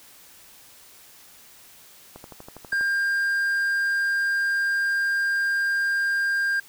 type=click train; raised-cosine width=1 ms; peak=-26 dBFS; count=9; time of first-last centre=2.16-2.81 s; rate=12.3 Hz
type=tone; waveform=triangle; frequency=1600 Hz; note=G6; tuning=35 cents sharp; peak=-19 dBFS; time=2.72-6.6 s; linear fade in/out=5 ms
effects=white hiss -50 dBFS RMS until 6.68 s